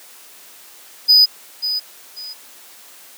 triangle tone with echo, 4978 Hz, D#8, in tune, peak -6 dBFS, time 1.08-1.26 s, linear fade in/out 20 ms, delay 540 ms, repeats 2, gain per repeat -11 dB, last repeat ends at 2.34 s, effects white hiss -43 dBFS RMS until 3.17 s + high-pass 300 Hz 12 dB/octave

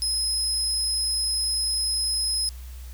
30% pulse tone, 5110 Hz, D#8, 45 cents sharp, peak -19 dBFS, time 0.02-2.49 s, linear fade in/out 0 ms, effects added 62 Hz sine -36 dBFS peak until 2.93 s + white hiss -51 dBFS RMS until 2.93 s

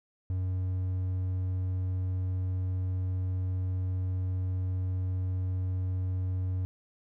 triangle tone, 92.5 Hz, F#2, in tune, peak -26 dBFS, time 0.3-6.65 s, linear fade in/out 0 ms, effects none

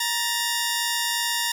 10% pulse tone pair together, 942.8 / 1783 Hz, A#5 / A6, +19 / +22 cents, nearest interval major seventh, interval 1103 cents, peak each -17 dBFS, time 0-1.52 s, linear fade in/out 5 ms, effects none

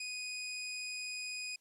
20% pulse tone, 2489 Hz, D#7, in tune, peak -34 dBFS, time 0-1.56 s, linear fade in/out 5 ms, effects white hiss -75 dBFS RMS until 1.6 s + low-pass 12000 Hz 12 dB/octave

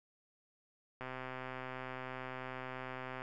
click train, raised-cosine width 0.5 ms, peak -28 dBFS, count 286, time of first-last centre 1.01-3.219 s, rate 129 Hz, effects none

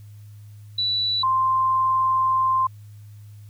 sine tone pair in turn, 3951 / 1046.5 Hz, B7 / C6, 0 / 0 cents, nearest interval octave + major seventh, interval 2300 cents, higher first, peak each -20 / -17 dBFS, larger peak second, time 0.78-1.23 / 1.23-2.67 s, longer second, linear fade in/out 5 ms, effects added 104 Hz sine -40 dBFS peak until 3.49 s + white hiss -61 dBFS RMS until 3.49 s

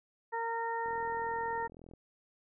harmonic tone, 460 Hz, A#4, 23 cents flat, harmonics 1 / 2 / 3 / 4, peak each -39 / -34 / -46 / -41 dBFS, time 0.32-1.68 s, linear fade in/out 20 ms
click train, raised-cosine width 2 ms, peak -39 dBFS, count 46, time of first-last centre 0.86-1.937 s, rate 41.8 Hz
effects none

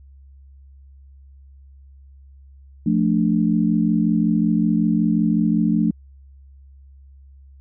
sine chord, D minor, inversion first, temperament equal, 174.61 / 220 / 293.7 Hz, F3 / A3 / D4, 0 / 0 / 0 cents, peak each -20 / -18 / -22 dBFS, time 2.86-5.91 s, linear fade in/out 5 ms, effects added 68 Hz sine -43 dBFS peak until 7.6 s

